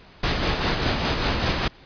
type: noise with tremolo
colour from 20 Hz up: pink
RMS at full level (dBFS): -21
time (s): 0.23-1.68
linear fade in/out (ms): 5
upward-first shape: sine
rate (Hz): 5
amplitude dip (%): 40
effects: pink hiss -49 dBFS RMS until 1.85 s + resampled to 11025 Hz